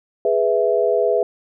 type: chord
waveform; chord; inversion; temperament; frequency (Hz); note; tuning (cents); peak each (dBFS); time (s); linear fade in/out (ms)
sine; E major; first; equal; 415.3 / 493.9 / 659.3; G#4 / B4 / E5; 0 / 0 / 0; -19; 0.25-1.23; 2
effects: none